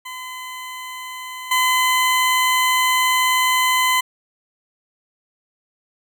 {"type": "tone with level steps", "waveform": "20% pulse", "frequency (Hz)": 1019, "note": "C6", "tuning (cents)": -46, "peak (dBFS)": [-25, -10], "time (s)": [0.05, 4.01], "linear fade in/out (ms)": 10, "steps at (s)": 1.51, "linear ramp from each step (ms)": 5, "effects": []}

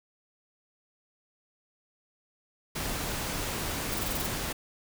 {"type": "noise", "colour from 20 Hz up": "pink", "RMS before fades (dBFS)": -33, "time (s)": [2.75, 4.53], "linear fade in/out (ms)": 10}
{"type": "noise bursts", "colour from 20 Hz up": "violet", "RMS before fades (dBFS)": -33, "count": 8, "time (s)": [3.92, 4.266], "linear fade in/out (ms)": 5, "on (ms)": 24, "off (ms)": 22}
{"effects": []}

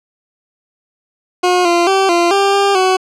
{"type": "tone with pitch steps", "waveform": "20% pulse", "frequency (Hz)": [360.2, 344.8, 386.6, 344.3, 396.1, 398.6, 373.8], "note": ["F#4", "F4", "G4", "F4", "G4", "G4", "F#4"], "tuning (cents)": [-46, -22, -24, -25, 18, 29, 18], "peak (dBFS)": -5, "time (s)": [1.43, 2.97], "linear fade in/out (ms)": 10, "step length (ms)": 220, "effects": ["low-pass 7000 Hz 12 dB/octave"]}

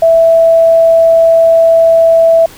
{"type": "tone", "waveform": "sine", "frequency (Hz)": 659.3, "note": "E5", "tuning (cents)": 0, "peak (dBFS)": -3, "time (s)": [0.02, 2.46], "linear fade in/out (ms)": 5, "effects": ["pink hiss -35 dBFS RMS until 2.57 s"]}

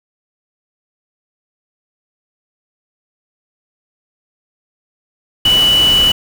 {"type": "tone in noise", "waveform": "sine", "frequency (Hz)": 2960, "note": "F#7", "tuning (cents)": 0, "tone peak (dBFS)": -8, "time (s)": [5.45, 6.12], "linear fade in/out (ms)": 5, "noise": "pink", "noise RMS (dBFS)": -21, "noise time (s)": [5.45, 6.12], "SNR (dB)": 10, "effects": []}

